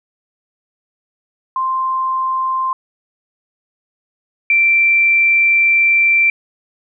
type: tone pair in turn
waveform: sine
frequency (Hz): 1046.5 / 2349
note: C6 / D7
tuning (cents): 0 / 0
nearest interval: octave + major second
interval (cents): 1400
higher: second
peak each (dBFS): -15 / -9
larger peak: second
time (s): 1.56-2.73 / 4.5-6.3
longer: second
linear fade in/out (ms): 2
effects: none